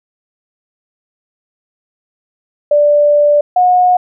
sine tone pair in turn, 587.3 / 725 Hz, D5 / F#5, 0 / -35 cents, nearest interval major third, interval 365 cents, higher second, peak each -6 dBFS, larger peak neither, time 2.71-3.41 / 3.56-3.97 s, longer first, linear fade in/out 5 ms, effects none

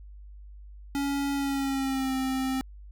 square tone with pitch glide, 280.2 to 263 Hz, C#4 to C4, +19 to +9 cents, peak -27 dBFS, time 0.95-2.61 s, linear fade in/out 0 ms, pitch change -110 cents, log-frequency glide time 1.34-2.14 s, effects added 50 Hz sine -43 dBFS peak until 2.91 s

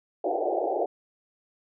white band-pass noise, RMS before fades -27 dBFS, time 0.24-0.86 s, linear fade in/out 5 ms, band 320 to 790 Hz, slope 96 dB/octave, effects none

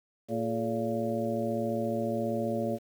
harmonic tone with a mistuned harmonic, 114.6 Hz, A#2, 29 cents flat, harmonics 1 / 2 / 3 / 4 / 5 / 6, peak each -38 / -32 / -37 / -36 / -33 / -38 dBFS, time 0.28-2.79 s, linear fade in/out 50 ms, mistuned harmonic 4, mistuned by -130 cents, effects 9-bit

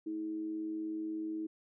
sine tone with amplitude modulation, 319.4 Hz, D#4, 45 cents sharp, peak -33 dBFS, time 0.06-1.47 s, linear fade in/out 10 ms, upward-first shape sine, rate 100 Hz, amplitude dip 45%, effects none

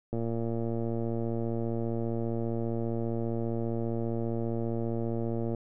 click train, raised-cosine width 2 ms, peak -20 dBFS, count 624, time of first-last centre 0.13-5.547 s, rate 115 Hz, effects none

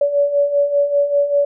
sine beating tone pair, 568 / 573.1 Hz, C#5 / D5, +42 / -42 cents, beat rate 5.1 Hz, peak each -20 / -14 dBFS, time 0.01-1.45 s, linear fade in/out 5 ms, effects none

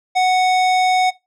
square tone, 740 Hz, F#5, in tune, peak -13 dBFS, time 0.15-1.11 s, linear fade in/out 20 ms, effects noise-tail reverb RT60 0.2 s tail -19 dB re dry + low-pass 6000 Hz 12 dB/octave

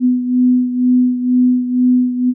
sine beating tone pair, 249.6 / 251.7 Hz, B3 / B3, +19 / +33 cents, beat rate 2.1 Hz, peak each -11 / -17 dBFS, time 0-2.34 s, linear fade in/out 50 ms, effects none

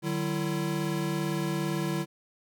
square tone cluster, 151 / 188.7 / 335.7 Hz, D3 / F#3 / E4, +48 / +34 / +32 cents, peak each -32 / -34 / -33 dBFS, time 0.02-2.06 s, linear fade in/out 50 ms, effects none

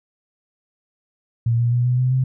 sine tone with pitch steps, 116.54 / 119.13 / 121.77 / 124.47 / 127.23 / 130.06 Hz, A#2 / A#2 / B2 / B2 / C3 / C3, 0 / +38 / -24 / +14 / -48 / -10 cents, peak -15 dBFS, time 1.46-2.24 s, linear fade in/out 5 ms, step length 130 ms, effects none

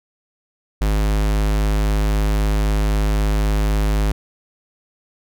square tone, 51.91 Hz, G#1, in tune, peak -16 dBFS, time 0.81-4.12 s, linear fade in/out 5 ms, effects none

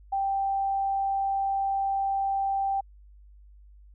sine tone, 784 Hz, G5, in tune, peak -24 dBFS, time 0.12-2.81 s, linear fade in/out 10 ms, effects added 50 Hz sine -49 dBFS peak until 3.94 s

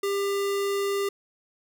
square tone, 398.7 Hz, G4, 29 cents sharp, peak -25 dBFS, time 0.03-1.09 s, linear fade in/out 5 ms, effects none

